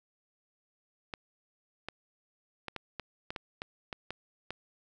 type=clicks; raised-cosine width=0.3 ms; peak=-21 dBFS; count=11; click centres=1.138 / 1.886 / 2.683 / 2.763 / 2.997 / 3.305 / 3.362 / 3.619 / 3.928 / 4.106 / 4.506 s; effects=none